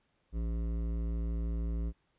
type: tone with hard clipping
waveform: triangle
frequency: 56.6 Hz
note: A1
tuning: 50 cents sharp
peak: -33 dBFS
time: 0.32-1.93 s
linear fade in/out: 50 ms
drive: 17 dB
effects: pink hiss -75 dBFS RMS until 2.18 s + resampled to 8000 Hz